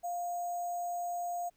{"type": "tone with sample-and-hold", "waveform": "sine", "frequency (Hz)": 700, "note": "F5", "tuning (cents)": 4, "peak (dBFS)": -33, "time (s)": [0.03, 1.5], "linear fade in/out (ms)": 20, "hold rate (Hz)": 7350, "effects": ["pink hiss -73 dBFS RMS until 1.56 s"]}